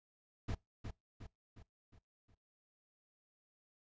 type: noise with echo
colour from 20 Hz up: brown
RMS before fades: -38 dBFS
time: 0.48-0.55 s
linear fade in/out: 10 ms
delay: 360 ms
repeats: 5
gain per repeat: -6 dB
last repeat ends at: 2.35 s
effects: noise-tail reverb RT60 0.2 s tail -24 dB re dry + resampled to 16000 Hz